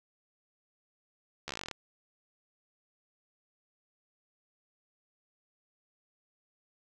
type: slowing click train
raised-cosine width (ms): 0.2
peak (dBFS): -20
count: 13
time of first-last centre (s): 1.48-1.713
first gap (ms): 13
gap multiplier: 1.07
effects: none